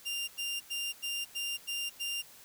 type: tone bursts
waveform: sawtooth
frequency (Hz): 2794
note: F7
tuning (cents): 0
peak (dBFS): -30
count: 7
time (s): 0.05-2.224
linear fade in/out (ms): 20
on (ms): 230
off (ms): 94
effects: white hiss -55 dBFS RMS until 2.44 s